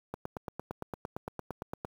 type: click train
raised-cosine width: 1 ms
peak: -22 dBFS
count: 16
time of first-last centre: 0.14-1.848 s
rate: 8.78 Hz
effects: high-pass 60 Hz 12 dB/octave + 8-bit